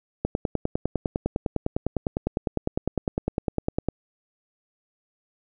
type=click train; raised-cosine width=2 ms; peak=-10 dBFS; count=37; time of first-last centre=0.25-3.886 s; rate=9.9 Hz; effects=none